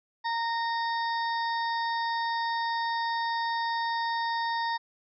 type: harmonic tone with a mistuned harmonic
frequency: 925 Hz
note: A#5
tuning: 14 cents flat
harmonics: 1 / 2 / 4 / 5 / 6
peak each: -28 / -34 / -40 / -42 / -44 dBFS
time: 0.24-4.78 s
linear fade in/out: 20 ms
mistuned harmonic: 6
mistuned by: -89 cents
effects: none